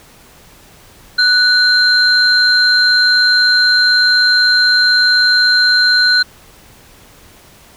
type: tone pair together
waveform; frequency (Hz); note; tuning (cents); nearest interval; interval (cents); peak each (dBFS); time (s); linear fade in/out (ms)
sine; 1483 / 4142; F#6 / C8; +4 / -18; octave + tritone; 1778; -10; 1.18-6.23; 10
effects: tanh soft clip ceiling -1 dBFS + pink hiss -43 dBFS RMS until 7.76 s